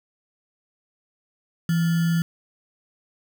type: tone with sample-and-hold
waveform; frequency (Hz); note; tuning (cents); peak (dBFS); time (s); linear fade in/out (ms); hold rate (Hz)
sine; 167.1; E3; +24; -18; 1.69-2.22; 2; 1575
effects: none